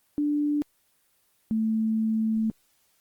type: tone pair in turn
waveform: sine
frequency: 294 / 220.7 Hz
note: D4 / A3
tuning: +2 / +5 cents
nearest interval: perfect fourth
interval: 497 cents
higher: first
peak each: -22 dBFS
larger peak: neither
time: 0.18-0.62 / 1.51-2.5 s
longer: second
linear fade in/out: 0 ms
effects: white hiss -67 dBFS RMS until 3 s + Opus 24 kbps